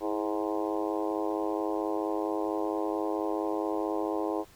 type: harmonic tone with a mistuned harmonic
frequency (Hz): 104.4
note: G#2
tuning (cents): +10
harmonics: 3 / 4 / 5 / 6 / 7 / 8 / 9 / 10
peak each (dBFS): -32 / -34 / -36 / -38 / -39 / -40 / -41 / -42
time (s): 0-4.45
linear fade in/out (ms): 50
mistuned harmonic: 3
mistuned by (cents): +56
effects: pink hiss -57 dBFS RMS until 4.55 s